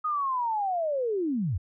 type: linear sweep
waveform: sine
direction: down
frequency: 1258 to 72.6 Hz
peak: -25 dBFS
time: 0.04-1.58 s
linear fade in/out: 10 ms
effects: none